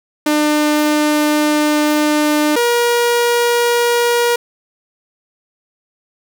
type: tone pair in turn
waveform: sawtooth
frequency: 300.3 / 476.7 Hz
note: D4 / A#4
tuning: +39 / +39 cents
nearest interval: minor sixth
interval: 800 cents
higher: second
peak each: -8 dBFS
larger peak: neither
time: 0.26-2.56 / 2.56-4.36 s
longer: first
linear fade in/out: 5 ms
effects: none